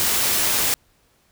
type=noise; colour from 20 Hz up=white; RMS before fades=-20 dBFS; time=0-0.74 s; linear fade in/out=0 ms; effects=pink hiss -61 dBFS RMS until 1.31 s